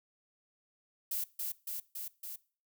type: noise with echo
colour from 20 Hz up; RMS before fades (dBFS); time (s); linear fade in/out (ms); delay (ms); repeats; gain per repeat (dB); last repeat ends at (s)
violet; -35; 1.11-1.24; 5; 280; 4; -2; 2.36
effects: noise-tail reverb RT60 0.4 s tail -21 dB re dry